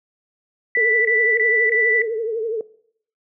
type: tone bursts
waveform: sine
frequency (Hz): 1975.5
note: B6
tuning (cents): 0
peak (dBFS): -16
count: 4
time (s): 0.75-2.019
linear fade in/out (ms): 2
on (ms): 300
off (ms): 23
type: tone with vibrato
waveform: sine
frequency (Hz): 448.4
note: A4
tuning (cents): +33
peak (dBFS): -20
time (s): 0.77-2.61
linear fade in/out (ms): 2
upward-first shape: triangle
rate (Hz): 12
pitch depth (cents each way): 100
effects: noise-tail reverb RT60 0.6 s tail -18 dB re dry